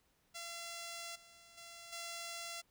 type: tone with level steps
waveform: 5% pulse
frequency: 681 Hz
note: F5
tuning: 44 cents flat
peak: -33 / -48 / -40 / -32 dBFS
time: 0.34-2.62 s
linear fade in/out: 20 ms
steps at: 1.15 / 1.57 / 1.92 s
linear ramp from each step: 10 ms
effects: pink hiss -75 dBFS RMS until 2.7 s